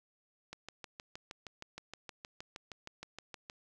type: click train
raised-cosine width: 0.2 ms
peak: -27 dBFS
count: 20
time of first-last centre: 0.53-3.499 s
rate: 6.4 Hz
effects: none